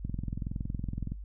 click train, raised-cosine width 5 ms, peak -22 dBFS, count 24, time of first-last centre 0.05-1.12 s, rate 21.5 Hz, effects noise-tail reverb RT60 0.1 s tail -18 dB re dry + added 50 Hz sine -39 dBFS peak until 1.24 s

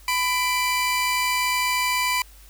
sawtooth tone pair together, 999.1 / 2349 Hz, B5 / D7, +20 / 0 cents, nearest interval octave + minor third, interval 1480 cents, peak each -19 / -21 dBFS, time 0.08-2.22 s, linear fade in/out 2 ms, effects added 50 Hz sine -46 dBFS peak until 2.49 s + white hiss -52 dBFS RMS until 2.49 s

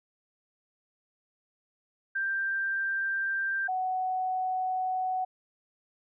sine tone pair in turn, 1578 / 744.7 Hz, G6 / F#5, +11 / +11 cents, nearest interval octave + minor second, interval 1300 cents, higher first, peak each -27 dBFS, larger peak neither, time 2.15-3.68 / 3.68-5.25 s, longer second, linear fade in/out 10 ms, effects none

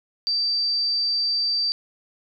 sine tone, 4659 Hz, D8, 15 cents flat, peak -20 dBFS, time 0.27-1.72 s, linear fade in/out 0 ms, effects none

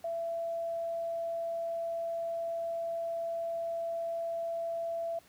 sine tone, 670 Hz, E5, 28 cents sharp, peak -32 dBFS, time 0.04-5.19 s, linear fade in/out 5 ms, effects pink hiss -61 dBFS RMS until 5.28 s + high-pass 80 Hz 12 dB/octave

